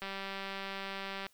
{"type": "click train", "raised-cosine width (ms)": 0.3, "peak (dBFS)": -24, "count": 244, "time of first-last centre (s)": [0.02, 1.266], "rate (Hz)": 195, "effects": ["white hiss -68 dBFS RMS until 1.33 s"]}